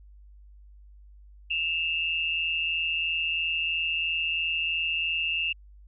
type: tone pair together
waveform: sine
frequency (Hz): 2637 / 2800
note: E7 / F7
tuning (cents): 0 / +4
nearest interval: minor second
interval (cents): 104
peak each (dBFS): -28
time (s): 1.5-5.53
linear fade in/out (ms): 10
effects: added 50 Hz sine -48 dBFS peak until 5.87 s